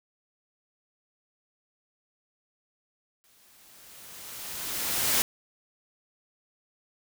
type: noise with exponential growth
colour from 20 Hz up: white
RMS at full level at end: -23 dBFS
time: 3.24-5.22 s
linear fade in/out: 0 ms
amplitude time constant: 430 ms
effects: none